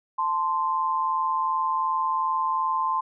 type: tone pair together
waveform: sine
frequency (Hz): 880 / 1042.7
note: A5 / C6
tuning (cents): 0 / -6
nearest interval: minor third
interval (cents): 294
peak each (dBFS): -28 / -23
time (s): 0.18-3.01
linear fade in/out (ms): 10
effects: none